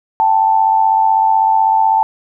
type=tone pair together; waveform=sine; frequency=784 / 880 Hz; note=G5 / A5; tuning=0 / 0 cents; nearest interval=major second; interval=200 cents; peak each=-15 / -10 dBFS; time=0.2-2.03 s; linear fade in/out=0 ms; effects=none